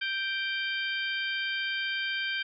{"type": "harmonic tone with a mistuned harmonic", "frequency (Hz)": 784, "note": "G5", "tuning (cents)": 0, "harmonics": [2, 3, 4, 5, 6], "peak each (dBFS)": [-32, -35, -34, -44, -44], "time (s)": [0.01, 2.43], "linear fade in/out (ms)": 10, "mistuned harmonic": 5, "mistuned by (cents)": -110, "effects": []}